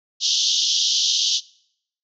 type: band-pass noise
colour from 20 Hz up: pink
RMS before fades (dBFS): -20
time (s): 0.2-1.41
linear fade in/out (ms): 50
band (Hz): 3000 to 6400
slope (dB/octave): 96
effects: noise-tail reverb RT60 0.7 s tail -23 dB re dry